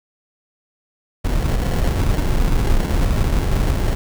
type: noise with sample-and-hold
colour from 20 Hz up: brown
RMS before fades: -17 dBFS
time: 1.24-3.95 s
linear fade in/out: 5 ms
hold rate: 1225 Hz
effects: none